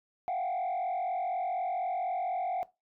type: tone with frequency modulation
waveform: sine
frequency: 733 Hz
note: F#5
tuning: 16 cents flat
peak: -27 dBFS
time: 0.28-2.63 s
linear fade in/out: 0 ms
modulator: 44.1 Hz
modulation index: 1
effects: noise-tail reverb RT60 0.2 s tail -18 dB re dry + tanh soft clip ceiling -28 dBFS